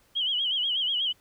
sine tone with vibrato, 3100 Hz, G7, 20 cents flat, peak -24 dBFS, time 0.15-1.13 s, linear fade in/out 20 ms, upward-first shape sine, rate 8.2 Hz, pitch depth 110 cents each way, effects pink hiss -63 dBFS RMS until 1.2 s

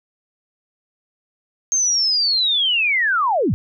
sine linear sweep, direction down, 6420 to 67.8 Hz, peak -15 dBFS, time 1.72-3.54 s, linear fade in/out 0 ms, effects none

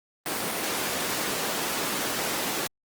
pink high-pass noise, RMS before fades -29 dBFS, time 0.26-2.67 s, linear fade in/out 0 ms, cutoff 260 Hz, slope 12 dB/octave, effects Opus 24 kbps

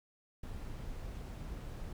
brown noise, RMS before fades -43 dBFS, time 0.43-1.93 s, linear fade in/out 5 ms, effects none

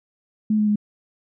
sine tone with pitch steps, 214.5 / 211.5 / 208.6 Hz, A3 / G#3 / G#3, -44 / +32 / +8 cents, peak -16 dBFS, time 0.5-0.758 s, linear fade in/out 5 ms, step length 86 ms, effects none

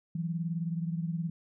sine beating tone pair, 164.81 / 183.81 Hz, E3 / F#3, 0 / -11 cents, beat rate 19 Hz, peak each -31 / -37 dBFS, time 0.15-1.3 s, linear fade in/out 5 ms, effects none

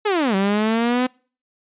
sawtooth linear two-way sweep, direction down then up, 437.7 to 190 to 256 Hz, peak -13 dBFS, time 0.05-1.07 s, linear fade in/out 10 ms, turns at 0.35 s, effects noise-tail reverb RT60 0.4 s tail -26 dB re dry + resampled to 8000 Hz

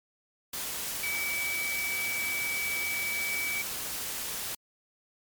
sine tone in noise, 2290 Hz, D7, 44 cents flat, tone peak -30 dBFS, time 1.03-3.62 s, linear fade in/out 5 ms, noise white, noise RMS -35 dBFS, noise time 0.53-4.55 s, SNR +2 dB, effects MP3 96 kbps

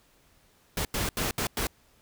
pink noise bursts at uneven times, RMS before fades -29 dBFS, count 5, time 0.77-0.85 / 0.94-1.09 / 1.17-1.31 / 1.38-1.47 / 1.57-1.67 s, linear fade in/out 2 ms, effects pink hiss -63 dBFS RMS until 2.01 s

